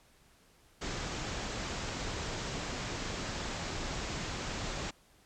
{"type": "low-pass noise", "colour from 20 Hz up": "pink", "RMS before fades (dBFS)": -38, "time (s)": [0.81, 4.91], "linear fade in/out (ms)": 10, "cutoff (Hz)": 7700, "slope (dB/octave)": 96, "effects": ["pink hiss -64 dBFS RMS until 5.25 s", "low-pass 12000 Hz 12 dB/octave"]}